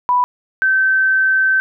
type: tone pair in turn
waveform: sine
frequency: 987.8 / 1544.1 Hz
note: B5 / G6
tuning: 0 / -27 cents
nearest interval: minor sixth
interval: 773 cents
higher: second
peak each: -11 dBFS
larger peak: neither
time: 0.09-0.24 / 0.62-1.6 s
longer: second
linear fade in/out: 0 ms
effects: none